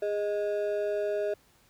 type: ring-modulated tone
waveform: triangle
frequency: 517 Hz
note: C5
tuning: 21 cents flat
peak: -22 dBFS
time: 0.02-1.34 s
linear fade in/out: 5 ms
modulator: 106 Hz
effects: pink hiss -63 dBFS RMS until 1.69 s